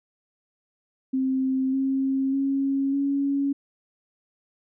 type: tone with pitch steps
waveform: sine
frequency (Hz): 263 / 268.2 / 273.5 / 279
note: C4 / C4 / C#4 / C#4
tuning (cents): +9 / +43 / -23 / +11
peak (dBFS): -21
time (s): 1.13-3.53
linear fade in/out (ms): 10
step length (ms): 600
effects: none